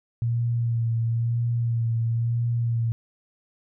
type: tone with vibrato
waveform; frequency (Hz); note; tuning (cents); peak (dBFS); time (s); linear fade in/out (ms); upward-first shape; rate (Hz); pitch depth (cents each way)
sine; 116.54; A#2; 0; -21; 0.22-2.92; 0; sine; 1; 27
effects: none